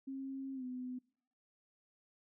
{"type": "tone with pitch glide", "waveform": "sine", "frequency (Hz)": [268.9, 252.3], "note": ["C4", "B3"], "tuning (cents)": [47, 37], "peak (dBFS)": -40, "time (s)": [0.07, 0.99], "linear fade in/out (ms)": 10, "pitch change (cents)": -110, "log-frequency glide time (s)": [0.54, 0.64], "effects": ["noise-tail reverb RT60 0.6 s tail -24 dB re dry"]}